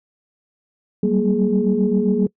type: tone cluster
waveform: sine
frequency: 190 / 197.5 / 233.5 / 419.1 Hz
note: F#3 / G3 / A#3 / G#4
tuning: +46 / +13 / +3 / +16 cents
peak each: -20 dBFS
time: 1.03-2.27 s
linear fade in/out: 5 ms
effects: noise-tail reverb RT60 0.1 s tail -24 dB re dry + tanh soft clip ceiling -5 dBFS